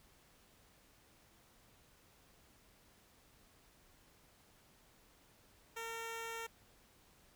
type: tone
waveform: 10% pulse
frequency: 456.6 Hz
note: A#4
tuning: 36 cents flat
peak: -34 dBFS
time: 5.76-6.47 s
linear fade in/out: 10 ms
effects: pink hiss -67 dBFS RMS until 7.35 s